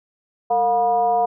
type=tone with frequency modulation; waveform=sine; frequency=713 Hz; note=F5; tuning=36 cents sharp; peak=-15 dBFS; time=0.5-1.26 s; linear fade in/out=10 ms; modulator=256 Hz; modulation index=0.71; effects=none